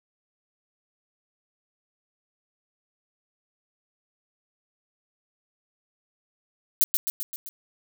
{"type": "noise with echo", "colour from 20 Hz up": "violet", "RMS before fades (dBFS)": -19, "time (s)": [6.81, 6.84], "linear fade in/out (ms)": 0, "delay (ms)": 130, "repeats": 5, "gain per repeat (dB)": -4, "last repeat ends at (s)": 7.49, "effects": []}